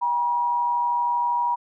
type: tone pair together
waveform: sine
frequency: 807.3 / 960 Hz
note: G#5 / B5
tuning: -49 / -49 cents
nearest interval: minor third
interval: 300 cents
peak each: -32 / -20 dBFS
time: 0.01-1.56 s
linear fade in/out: 20 ms
effects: none